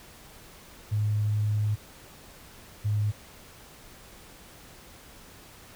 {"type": "tone pair in turn", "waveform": "sine", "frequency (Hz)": [105.5, 104.77], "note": ["G#2", "G#2"], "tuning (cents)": [28, 16], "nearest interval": "unison", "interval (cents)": 12, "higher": "first", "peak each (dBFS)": -23, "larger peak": "neither", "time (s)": [[0.91, 1.76], [2.84, 3.12]], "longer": "first", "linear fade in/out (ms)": 20, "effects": ["pink hiss -50 dBFS RMS until 5.75 s"]}